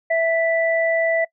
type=tone pair together; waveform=sine; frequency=659.3 / 1975.7 Hz; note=E5 / B6; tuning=0 / 0 cents; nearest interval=octave + perfect fifth; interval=1900 cents; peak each=-17 / -22 dBFS; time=0.1-1.25 s; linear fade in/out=10 ms; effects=noise-tail reverb RT60 0.1 s tail -23 dB re dry